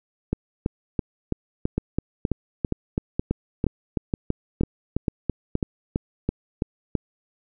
two click trains, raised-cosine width 3 ms, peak -9 / -9 dBFS, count 9 / 21, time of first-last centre 1.78-5.554 / 0.33-6.953 s, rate 2.12 / 3.02 Hz, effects none

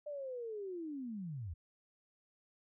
sine linear sweep, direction down, 601 to 73.3 Hz, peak -40 dBFS, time 0.06-1.54 s, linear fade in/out 10 ms, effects none

